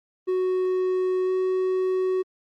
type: tone with pitch glide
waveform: triangle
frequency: 370 to 372.8 Hz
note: F#4 to F#4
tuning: 0 to +13 cents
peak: -19 dBFS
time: 0.27-2.23 s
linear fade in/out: 20 ms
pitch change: +13 cents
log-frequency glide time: 1.25-1.3 s
effects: Opus 24 kbps